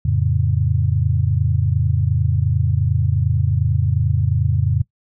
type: chord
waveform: sine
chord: F augmented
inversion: none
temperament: equal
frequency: 87.31 / 110 / 138.59 Hz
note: F2 / A2 / C#3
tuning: 0 / 0 / 0 cents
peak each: -19 dBFS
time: 0.05-4.82 s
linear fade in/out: 5 ms
effects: noise-tail reverb RT60 0.1 s tail -20 dB re dry